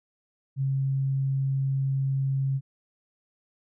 sine tone, 135.5 Hz, C#3, 39 cents flat, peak -23 dBFS, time 0.56-2.61 s, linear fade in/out 50 ms, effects none

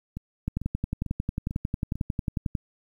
two click trains, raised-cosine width 5 ms, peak -14 / -21 dBFS, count 24 / 5, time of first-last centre 0.48-2.552 / 0.17-1.956 s, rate 11.1 / 2.24 Hz, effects 9-bit

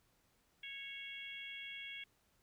harmonic tone, 552 Hz, C#5, 7 cents flat, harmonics 3 / 4 / 5 / 6, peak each -56 / -48 / -52 / -50 dBFS, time 0.63-2.04 s, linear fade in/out 5 ms, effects pink hiss -75 dBFS RMS until 2.42 s

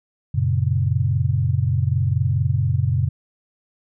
sine chord, F# major, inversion none, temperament equal with one note detuned, 92.5 / 116.54 / 137.32 Hz, F#2 / A#2 / C#3, 0 / 0 / -16 cents, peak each -21 dBFS, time 0.34-3.09 s, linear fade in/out 10 ms, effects none

